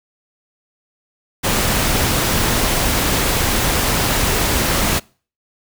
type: noise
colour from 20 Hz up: pink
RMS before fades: -17 dBFS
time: 1.43-5 s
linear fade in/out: 20 ms
effects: noise-tail reverb RT60 0.4 s tail -25 dB re dry